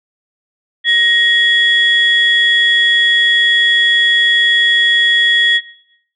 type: tone pair together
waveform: sine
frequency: 1882 / 3353 Hz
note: A#6 / G#7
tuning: +16 / +16 cents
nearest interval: minor seventh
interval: 1000 cents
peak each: -11 dBFS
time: 0.84-5.61 s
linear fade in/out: 50 ms
effects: noise-tail reverb RT60 0.7 s tail -17 dB re dry + tanh soft clip ceiling -1 dBFS